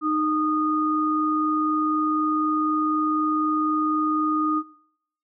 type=tone pair together; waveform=sine; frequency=308 / 1232 Hz; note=D#4 / D#6; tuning=-17 / -17 cents; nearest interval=2 octaves; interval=2400 cents; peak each=-23 dBFS; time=0.01-4.63 s; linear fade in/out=50 ms; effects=noise-tail reverb RT60 0.7 s tail -20 dB re dry